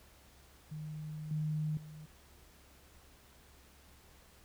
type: tone with level steps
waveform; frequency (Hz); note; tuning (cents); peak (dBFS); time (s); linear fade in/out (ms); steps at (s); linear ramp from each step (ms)
sine; 153.6; D#3; -22; -40 / -32 / -47; 0.71-2.06; 10; 1.31 / 1.77; 2
effects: added 68 Hz sine -63 dBFS peak until 4.44 s + pink hiss -62 dBFS RMS until 4.44 s